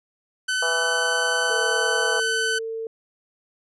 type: tone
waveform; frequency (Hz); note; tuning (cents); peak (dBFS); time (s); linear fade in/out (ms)
sawtooth; 1514; F#6; +39; -18; 0.48-2.59; 10
type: harmonic tone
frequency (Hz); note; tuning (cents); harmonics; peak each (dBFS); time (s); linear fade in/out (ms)
164.9; E3; +1; 3 / 4 / 5 / 6 / 7 / 8 / 9; -28 / -30 / -32 / -34 / -35 / -36 / -37; 0.62-2.2; 5
type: tone with pitch glide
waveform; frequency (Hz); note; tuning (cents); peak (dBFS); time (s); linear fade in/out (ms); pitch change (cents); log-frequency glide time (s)
sine; 454.5 to 449.8; A#4 to A4; -44 to +38; -27; 1.5-2.87; 2; -18; 1.71-2.55
effects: resampled to 24000 Hz